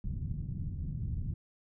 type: low-pass noise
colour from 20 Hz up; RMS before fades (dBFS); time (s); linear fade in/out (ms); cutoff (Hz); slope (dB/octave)
white; -36; 0.04-1.34; 5; 150; 24
effects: none